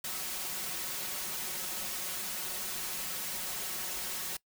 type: noise with comb filter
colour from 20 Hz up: white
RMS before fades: -37 dBFS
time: 0.04-4.37 s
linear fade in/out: 5 ms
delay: 5.4 ms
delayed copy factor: +0.9
effects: noise-tail reverb RT60 0.1 s tail -22 dB re dry